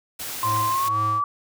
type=noise; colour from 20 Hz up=white; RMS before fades=-32 dBFS; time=0.19-0.89 s; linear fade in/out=10 ms
type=tone with tremolo; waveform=square; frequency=107.5 Hz; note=A2; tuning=40 cents flat; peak=-28 dBFS; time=0.42-1.23 s; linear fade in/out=50 ms; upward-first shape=sine; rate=2 Hz; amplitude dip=95%
type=tone with pitch glide; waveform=sine; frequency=1046.5 to 1154.5 Hz; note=C6 to D6; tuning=0 to -30 cents; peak=-20 dBFS; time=0.43-1.24 s; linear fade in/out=2 ms; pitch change=+170 cents; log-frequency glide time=0.7-1 s
effects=none